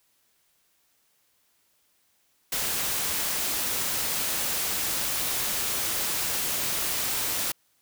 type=noise; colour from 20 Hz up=white; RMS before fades=-28 dBFS; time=2.52-7.52 s; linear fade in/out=5 ms; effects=white hiss -68 dBFS RMS until 7.81 s